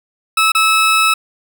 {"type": "tone with dropouts", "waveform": "20% pulse", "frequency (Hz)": 1300, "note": "E6", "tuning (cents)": -24, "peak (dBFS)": -5, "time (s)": [0.37, 1.14], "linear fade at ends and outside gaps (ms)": 5, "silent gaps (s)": [0.52, 0.549], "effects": []}